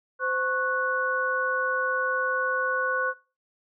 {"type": "tone cluster", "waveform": "sine", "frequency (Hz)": [515, 1099, 1480], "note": ["C5", "C#6", "F#6"], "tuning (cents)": [-28, -15, 0], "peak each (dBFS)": [-30, -30, -26], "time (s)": [0.19, 3.14], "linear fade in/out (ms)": 50, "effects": ["noise-tail reverb RT60 0.3 s tail -19 dB re dry"]}